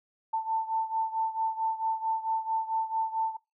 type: beating tone pair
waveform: sine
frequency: 889 / 893.5 Hz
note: A5 / A5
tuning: +18 / +26 cents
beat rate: 4.5 Hz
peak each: -29 / -32 dBFS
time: 0.33-3.37 s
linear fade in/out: 10 ms
effects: noise-tail reverb RT60 0.2 s tail -20 dB re dry